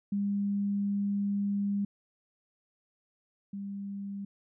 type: tone pair in turn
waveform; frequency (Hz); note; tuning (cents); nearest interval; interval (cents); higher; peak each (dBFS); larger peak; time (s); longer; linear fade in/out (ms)
sine; 201.3 / 199.22; G3 / G3; +46 / +28; unison; 18; first; -27 / -35; first; 0.12-1.85 / 3.53-4.25; first; 5
effects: none